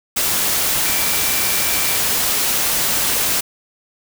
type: tone in noise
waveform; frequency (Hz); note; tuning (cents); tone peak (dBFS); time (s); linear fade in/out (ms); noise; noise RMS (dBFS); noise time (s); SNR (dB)
sine; 2334; D7; -11; -28; 0.85-1.97; 10; white; -18; 0.16-3.41; -13
effects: none